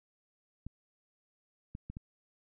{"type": "clicks", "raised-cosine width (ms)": 5, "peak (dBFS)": -29, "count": 4, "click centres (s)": [0.666, 1.751, 1.9, 1.969], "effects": []}